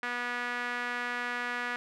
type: tone with band-pass filter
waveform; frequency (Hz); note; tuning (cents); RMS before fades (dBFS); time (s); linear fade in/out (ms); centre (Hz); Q
sawtooth; 243.4; B3; -25; -34; 0.03-1.76; 0; 1700; 2.4
effects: none